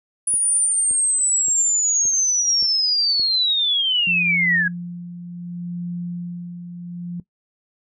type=linear sweep; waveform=sine; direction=down; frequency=9800 to 1628 Hz; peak=-16 dBFS; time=0.27-4.68 s; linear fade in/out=5 ms
type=click train; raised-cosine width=2 ms; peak=-26 dBFS; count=6; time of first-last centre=0.34-3.197 s; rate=1.75 Hz
type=tone with tremolo; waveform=sine; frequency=174.61 Hz; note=F3; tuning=in tune; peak=-24 dBFS; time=4.07-7.2 s; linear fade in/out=2 ms; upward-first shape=sine; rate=0.67 Hz; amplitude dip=55%
effects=noise-tail reverb RT60 0.1 s tail -17 dB re dry